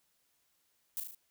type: noise with echo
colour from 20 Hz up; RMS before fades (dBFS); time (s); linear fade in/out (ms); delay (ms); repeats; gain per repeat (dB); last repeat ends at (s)
violet; -36; 0.97-1; 0; 37; 4; -4; 1.148
effects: white hiss -75 dBFS RMS until 1.3 s